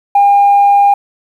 sine tone, 806 Hz, G5, 48 cents sharp, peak -3 dBFS, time 0.15-0.94 s, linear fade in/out 5 ms, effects tanh soft clip ceiling -2 dBFS + 7-bit

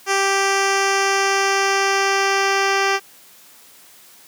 10% pulse tone with low-pass filter sweep, 392 Hz, G4, in tune, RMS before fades -18 dBFS, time 0.06-3 s, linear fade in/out 50 ms, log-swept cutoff 7400 to 4800 Hz, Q 1.4, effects white hiss -47 dBFS RMS until 4.27 s + high-pass 150 Hz 12 dB/octave

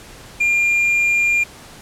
triangle tone, 2400 Hz, D7, 37 cents sharp, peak -12 dBFS, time 0.4-1.44 s, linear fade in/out 10 ms, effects pink hiss -40 dBFS RMS until 1.81 s + low-pass 11000 Hz 12 dB/octave

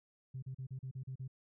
sine tone bursts, 130.81 Hz, C3, in tune, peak -39 dBFS, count 8, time 0.34-1.279 s, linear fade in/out 10 ms, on 85 ms, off 37 ms, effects tanh soft clip ceiling -36 dBFS

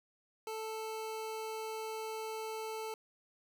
25% pulse tone, 440 Hz, A4, in tune, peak -35 dBFS, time 0.47-2.94 s, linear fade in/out 2 ms, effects none

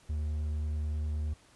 triangle tone, 75.8 Hz, D#2, 45 cents flat, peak -28 dBFS, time 0.09-1.34 s, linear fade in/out 10 ms, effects pink hiss -61 dBFS RMS until 1.55 s + resampled to 24000 Hz

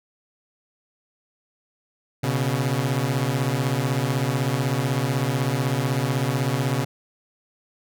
sawtooth beating tone pair, 123.47 / 139.47 Hz, B2 / C#3, 0 / +11 cents, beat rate 16 Hz, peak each -20 dBFS, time 2.23-6.85 s, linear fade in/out 10 ms, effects none

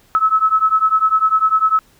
sine beating tone pair, 1290 / 1300 Hz, E6 / E6, -38 / -24 cents, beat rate 10 Hz, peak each -15 / -14 dBFS, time 0.15-1.79 s, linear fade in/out 0 ms, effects pink hiss -53 dBFS RMS until 1.99 s

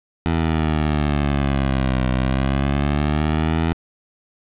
15% pulse exponential two-way sweep, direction down then up, 82.9 to 63.2 to 82.9 Hz, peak -11 dBFS, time 0.26-3.73 s, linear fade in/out 0 ms, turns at 2.09 s, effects resampled to 8000 Hz + 7-bit

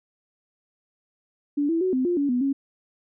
sine tone with pitch steps, 288.8 / 330.4 / 371.8 / 257.7 / 351.6 / 283.9 / 246.8 / 274.8 Hz, D4 / E4 / F#4 / C4 / F4 / C#4 / B3 / C#4, -29 / +4 / +8 / -26 / +12 / +41 / -1 / -15 cents, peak -20 dBFS, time 1.57-2.53 s, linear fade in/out 10 ms, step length 120 ms, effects none

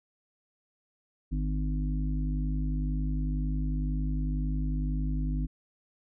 harmonic tone, 51 Hz, G#1, 31 cents flat, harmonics 1 / 3 / 5 / 6, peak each -28 / -34 / -36 / -44 dBFS, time 1.31-5.47 s, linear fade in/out 20 ms, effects none

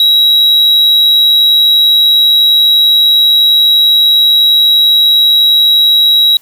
triangle tone, 3863 Hz, B7, 39 cents flat, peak -3 dBFS, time 0-6.37 s, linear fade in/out 2 ms, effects white hiss -46 dBFS RMS until 6.41 s

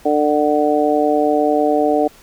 harmonic tone, 149.1 Hz, D3, 27 cents sharp, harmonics 2 / 3 / 4 / 5, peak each -18 / -18 / -18 / -18 dBFS, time 0.05-2.08 s, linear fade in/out 10 ms, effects pink hiss -46 dBFS RMS until 2.22 s

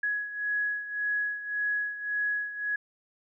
sine beating tone pair, 1675 / 1676.8 Hz, G#6 / G#6, +14 / +16 cents, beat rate 1.8 Hz, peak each -29 / -34 dBFS, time 0.03-2.76 s, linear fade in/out 5 ms, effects none

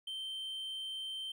triangle tone, 3118 Hz, G7, 10 cents flat, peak -37 dBFS, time 0.07-1.32 s, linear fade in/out 5 ms, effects none

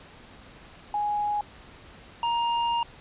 sine / square tone pair in turn, 830.6 / 938.2 Hz, G#5 / A#5, 0 / +11 cents, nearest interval major second, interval 211 cents, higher second, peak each -24 dBFS, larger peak neither, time 0.94-1.41 / 2.23-2.83 s, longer second, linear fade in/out 2 ms, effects pink hiss -49 dBFS RMS until 3 s + resampled to 8000 Hz

